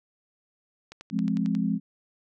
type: click train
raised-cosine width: 0.2 ms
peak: -25 dBFS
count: 8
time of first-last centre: 0.92-1.551 s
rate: 11.1 Hz
type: chord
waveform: sine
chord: F minor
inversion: none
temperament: just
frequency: 174.61 / 209.5 / 261.9 Hz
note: F3 / Ab3 / C4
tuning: 0 / +15 / +2 cents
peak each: -28 / -26 / -29 dBFS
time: 1.11-1.8 s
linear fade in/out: 50 ms
effects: none